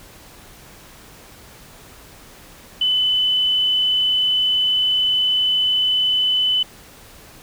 sine tone, 3011 Hz, F#7, 30 cents sharp, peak -15 dBFS, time 2.81-6.63 s, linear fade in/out 5 ms, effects pink hiss -44 dBFS RMS until 7.42 s

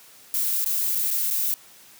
violet noise with dropouts, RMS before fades -24 dBFS, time 0.34-1.54 s, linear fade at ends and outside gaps 0 ms, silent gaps 0.644-0.661 / 0.95-0.954 / 1.105-1.111 / 1.302-1.31 s, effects white hiss -50 dBFS RMS until 1.99 s + high-pass 100 Hz 12 dB/octave

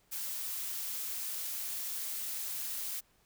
blue noise, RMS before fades -38 dBFS, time 0.11-3.01 s, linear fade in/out 20 ms, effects pink hiss -69 dBFS RMS until 3.25 s

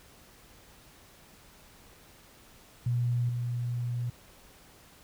sine tone with level steps, 121 Hz, B2, 35 cents flat, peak -25 / -29 dBFS, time 2.86-4.1 s, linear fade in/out 5 ms, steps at 3.29 s, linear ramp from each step 2 ms, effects pink hiss -56 dBFS RMS until 5.03 s

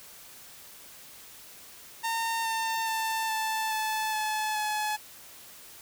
sawtooth tone with pitch steps, 912 / 901.5 / 891.2 / 880.9 / 870.8 / 860.8 / 850.9 Hz, A#5 / A5 / A5 / A5 / A5 / A5 / G#5, -38 / +42 / +22 / +2 / -18 / -38 / +42 cents, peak -24 dBFS, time 2.03-4.97 s, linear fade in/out 20 ms, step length 420 ms, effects white hiss -49 dBFS RMS until 5.81 s

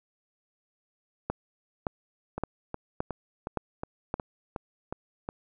two click trains, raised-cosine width 1 ms, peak -19 / -14 dBFS, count 9 / 6, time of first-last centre 2.38-5.289 / 1.3-4.141 s, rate 2.75 / 1.76 Hz, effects none

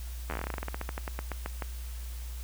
slowing click train, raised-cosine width 0.5 ms, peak -19 dBFS, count 24, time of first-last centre 0.3-1.622 s, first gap 11 ms, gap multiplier 1.13, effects added 60 Hz sine -36 dBFS peak until 2.43 s + white hiss -50 dBFS RMS until 2.43 s

